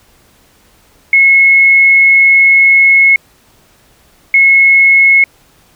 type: tone bursts at uneven times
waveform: sine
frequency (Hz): 2179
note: C#7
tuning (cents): -30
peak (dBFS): -3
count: 2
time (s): 1.13-3.16 / 4.34-5.24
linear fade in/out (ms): 2
effects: pink hiss -48 dBFS RMS until 5.75 s